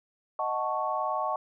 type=chord; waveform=sine; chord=D# half-diminished seventh; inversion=none; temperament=equal; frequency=622.3 / 740 / 880 / 1108.7 Hz; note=D#5 / F#5 / A5 / C#6; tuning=0 / 0 / 0 / 0 cents; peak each=-33 / -33 / -33 / -31 dBFS; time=0.39-1.36 s; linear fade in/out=2 ms; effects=none